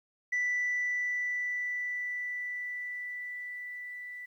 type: tone with level ramp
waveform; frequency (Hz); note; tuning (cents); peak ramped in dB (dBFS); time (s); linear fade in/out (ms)
sine; 1975.5; B6; 0; -25 to -40; 0.32-4.26; 10
effects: tanh soft clip ceiling -25 dBFS + 11-bit